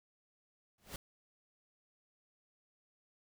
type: noise with exponential growth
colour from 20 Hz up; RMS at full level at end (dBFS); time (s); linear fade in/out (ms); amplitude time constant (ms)
pink; -40; 0.78-0.96; 2; 38
effects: none